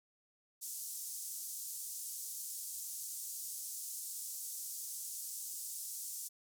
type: band-pass noise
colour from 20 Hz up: pink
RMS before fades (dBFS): -44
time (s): 0.61-6.29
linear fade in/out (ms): 20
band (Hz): 6400 to 15000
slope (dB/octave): 24
effects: none